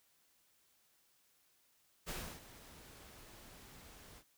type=noise with ADSR envelope; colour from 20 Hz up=pink; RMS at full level=-42 dBFS; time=2.06-4.24 s; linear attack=30 ms; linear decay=310 ms; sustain=-15 dB; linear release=62 ms; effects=white hiss -73 dBFS RMS until 4.37 s